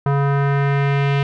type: tone with low-pass filter sweep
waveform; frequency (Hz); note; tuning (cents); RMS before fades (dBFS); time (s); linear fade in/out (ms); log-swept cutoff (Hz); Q
square; 140.3; C#3; +21; -17; 0.06-1.23; 2; 1200 to 2800; 1.9
effects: none